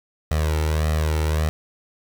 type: tone with flanger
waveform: sawtooth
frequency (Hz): 77.78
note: D#2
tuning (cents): 0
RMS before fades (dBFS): -21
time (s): 0.31-1.49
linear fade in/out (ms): 0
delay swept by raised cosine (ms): 1.6 to 2.24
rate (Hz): 1.7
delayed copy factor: +0.75
effects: 7-bit